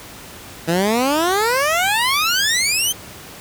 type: exponential sweep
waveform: 15% pulse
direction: up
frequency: 160.1 to 3194 Hz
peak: -9 dBFS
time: 0.67-2.93 s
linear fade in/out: 20 ms
effects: pink hiss -37 dBFS RMS until 3.4 s + high-pass 60 Hz 12 dB/octave